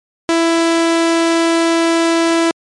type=tone; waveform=sawtooth; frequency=332.1 Hz; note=E4; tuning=13 cents sharp; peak=-7 dBFS; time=0.29-2.51 s; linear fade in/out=0 ms; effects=low-pass 9000 Hz 12 dB/octave + MP3 48 kbps